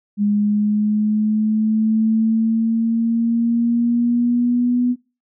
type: exponential sweep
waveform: sine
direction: up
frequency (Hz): 205.3 to 247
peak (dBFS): -14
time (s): 0.17-4.96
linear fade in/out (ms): 50
effects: noise-tail reverb RT60 0.3 s tail -19 dB re dry